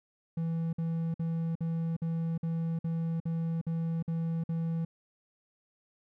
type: tone bursts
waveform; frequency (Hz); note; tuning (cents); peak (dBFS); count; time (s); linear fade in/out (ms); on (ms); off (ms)
triangle; 164.81; E3; 0; -27; 11; 0.37-4.85; 5; 360; 52
effects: none